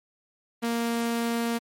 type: tone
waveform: sawtooth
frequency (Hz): 233.1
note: A#3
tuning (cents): 0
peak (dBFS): -21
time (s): 0.62-1.59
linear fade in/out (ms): 20
effects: MP3 64 kbps